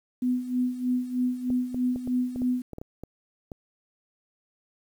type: tone with tremolo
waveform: sine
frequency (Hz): 250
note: B3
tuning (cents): +21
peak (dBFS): -21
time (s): 0.22-2.62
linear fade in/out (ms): 5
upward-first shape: sine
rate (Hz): 3.2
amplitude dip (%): 75
type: clicks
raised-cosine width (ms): 2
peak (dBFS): -24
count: 11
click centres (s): 1.503 / 1.745 / 1.96 / 2.075 / 2.36 / 2.419 / 2.733 / 2.784 / 2.815 / 3.036 / 3.518
effects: 9-bit